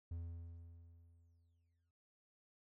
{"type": "tone with exponential decay", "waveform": "triangle", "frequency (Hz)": 84.4, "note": "E2", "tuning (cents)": 41, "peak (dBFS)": -39, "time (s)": [0.11, 1.91], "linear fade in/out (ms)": 5, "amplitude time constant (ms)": 390, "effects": []}